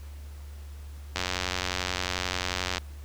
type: click train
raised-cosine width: 0.2 ms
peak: -10 dBFS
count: 149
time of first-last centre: 1.16-2.781 s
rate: 91.3 Hz
effects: added 72 Hz sine -39 dBFS peak until 3.04 s + pink hiss -55 dBFS RMS until 3.04 s